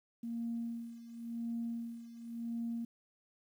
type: tone with tremolo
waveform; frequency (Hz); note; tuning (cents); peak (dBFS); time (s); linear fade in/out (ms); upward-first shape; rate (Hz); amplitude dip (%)
sine; 232.6; A#3; -4; -34; 0.23-2.85; 5; sine; 0.93; 80
effects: tanh soft clip ceiling -30 dBFS + 11-bit